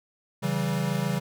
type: chord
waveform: square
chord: C# diminished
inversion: none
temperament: equal with one note detuned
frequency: 138.59 / 164.81 / 192.74 Hz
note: C#3 / E3 / G3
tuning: 0 / 0 / -29 cents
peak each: -30 dBFS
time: 0.42-1.2 s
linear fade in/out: 20 ms
effects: none